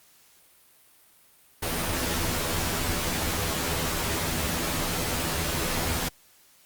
pink noise with comb filter, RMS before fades -28 dBFS, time 1.62-6.09 s, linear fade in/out 10 ms, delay 12 ms, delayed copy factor +0.85, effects white hiss -58 dBFS RMS until 6.65 s + Opus 48 kbps

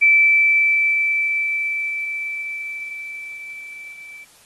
sine tone with level ramp, 2323 Hz, D7, 20 cents flat, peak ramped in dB -9 to -36 dBFS, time 0.01-4.25 s, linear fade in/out 20 ms, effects white hiss -51 dBFS RMS until 4.45 s + AAC 32 kbps

